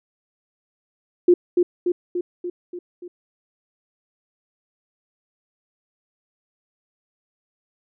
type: tone with echo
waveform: sine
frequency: 353.8 Hz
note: F4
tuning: 23 cents sharp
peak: -9 dBFS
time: 1.28-1.34 s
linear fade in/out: 5 ms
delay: 290 ms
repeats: 6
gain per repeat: -4 dB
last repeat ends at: 3.08 s
effects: none